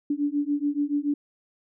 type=beating tone pair; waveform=sine; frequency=286.3 / 293.3 Hz; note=D4 / D4; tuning=-44 / -2 cents; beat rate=7 Hz; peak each=-26 dBFS; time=0.1-1.14 s; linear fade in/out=5 ms; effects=none